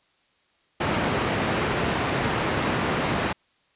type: band-pass noise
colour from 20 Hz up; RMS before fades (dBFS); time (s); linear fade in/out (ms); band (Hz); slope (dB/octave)
pink; -25; 0.8-3.33; 10; 110 to 2500; 12
effects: white hiss -65 dBFS RMS until 3.75 s + resampled to 8000 Hz